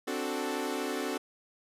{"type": "chord", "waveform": "sawtooth", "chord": "D dominant seventh", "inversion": "third", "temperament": "equal", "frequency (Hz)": [261.6, 293.7, 370, 440], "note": ["C4", "D4", "F#4", "A4"], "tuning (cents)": [0, 0, 0, 0], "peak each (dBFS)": -33, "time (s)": [0.07, 1.18], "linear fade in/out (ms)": 10, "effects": ["resampled to 32000 Hz"]}